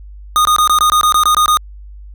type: tone bursts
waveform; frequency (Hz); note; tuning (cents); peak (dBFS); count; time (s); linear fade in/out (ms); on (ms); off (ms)
square; 1232; D#6; -17; -9; 11; 0.36-1.571; 0; 91; 21
effects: added 50 Hz sine -31 dBFS peak until 2.14 s